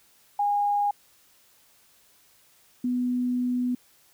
sine tone pair in turn, 818 / 247.9 Hz, G#5 / B3, -26 / +7 cents, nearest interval octave + major sixth, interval 2067 cents, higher first, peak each -21 / -23 dBFS, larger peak first, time 0.39-0.91 / 2.84-3.75 s, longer second, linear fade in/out 5 ms, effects white hiss -60 dBFS RMS until 4.13 s

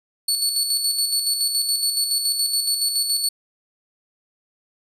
25% pulse tone with tremolo, 4435 Hz, C#8, in tune, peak -13 dBFS, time 0.28-3.29 s, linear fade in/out 5 ms, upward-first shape square, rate 7.1 Hz, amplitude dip 45%, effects none

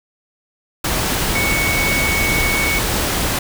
sine tone in noise, 2224 Hz, C#7, 5 cents sharp, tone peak -18 dBFS, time 1.35-2.79 s, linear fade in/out 5 ms, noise pink, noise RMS -19 dBFS, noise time 0.84-3.39 s, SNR -2 dB, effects none

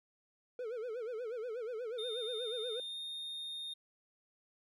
triangle tone with vibrato, 466.2 Hz, A#4, in tune, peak -36 dBFS, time 0.59-2.8 s, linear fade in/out 2 ms, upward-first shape sine, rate 8.3 Hz, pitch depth 150 cents each way
triangle tone with pitch glide, 3637 to 3673 Hz, A#7 to A#7, -43 to -26 cents, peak -39 dBFS, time 1.98-3.74 s, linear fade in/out 10 ms, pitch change +17 cents, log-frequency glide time 2.85-2.97 s
effects none

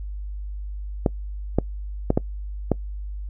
clicks, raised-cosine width 2 ms, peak -4 dBFS, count 5, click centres 1.062 / 1.586 / 2.104 / 2.175 / 2.717 s, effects noise-tail reverb RT60 0.1 s tail -24 dB re dry + added 50 Hz sine -29 dBFS peak until 3.29 s

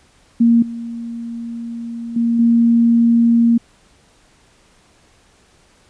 sine tone with level steps, 233.1 Hz, A#3, in tune, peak -8 / -24 / -13 / -9 dBFS, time 0.4-3.58 s, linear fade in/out 10 ms, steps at 0.62 / 2.16 / 2.39 s, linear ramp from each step 5 ms, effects pink hiss -53 dBFS RMS until 5.89 s + resampled to 22050 Hz

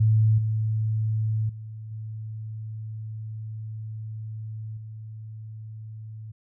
sine tone with level steps, 109.4 Hz, A2, 9 cents flat, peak -16 / -22 / -35 / -32 / -36 dBFS, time 0-6.32 s, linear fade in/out 10 ms, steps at 0.38 / 1.49 / 1.91 / 4.77 s, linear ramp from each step 5 ms, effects none

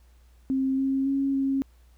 sine tone with pitch steps, 265.8 / 269 / 274.1 / 271 Hz, C4 / C4 / C#4 / C#4, +27 / +48 / -19 / -39 cents, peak -22 dBFS, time 0.5-1.62 s, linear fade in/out 0 ms, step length 280 ms, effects added 60 Hz sine -53 dBFS peak until 1.97 s + pink hiss -66 dBFS RMS until 1.97 s

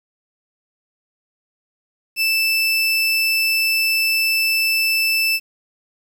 30% pulse tone, 2643 Hz, E7, 4 cents sharp, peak -13 dBFS, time 2.16-5.4 s, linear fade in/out 50 ms, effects 8-bit

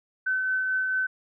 sine tone with tremolo, 1522 Hz, F#6, 48 cents sharp, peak -22 dBFS, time 0.26-1.07 s, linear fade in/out 10 ms, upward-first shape triangle, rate 4.5 Hz, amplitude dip 30%, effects none

